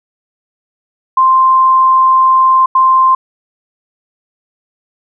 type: tone bursts at uneven times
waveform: sine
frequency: 1046.5 Hz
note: C6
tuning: in tune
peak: -5 dBFS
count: 2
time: 1.17-2.66 / 2.75-3.15 s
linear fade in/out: 5 ms
effects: none